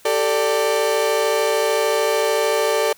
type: chord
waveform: 35% pulse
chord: G suspended second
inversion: none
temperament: equal with one note detuned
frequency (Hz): 392 / 445.4 / 587.3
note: G4 / A4 / D5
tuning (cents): 0 / +21 / 0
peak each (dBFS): -23 / -18 / -19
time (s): 0.05-2.93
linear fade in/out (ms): 5
effects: white hiss -50 dBFS RMS until 2.97 s